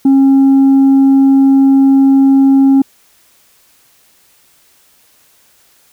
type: tone with tanh clipping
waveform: sine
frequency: 271.3 Hz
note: C#4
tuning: 37 cents flat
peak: -5 dBFS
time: 0.05-2.82 s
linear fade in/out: 5 ms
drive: 2 dB
effects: white hiss -50 dBFS RMS until 5.92 s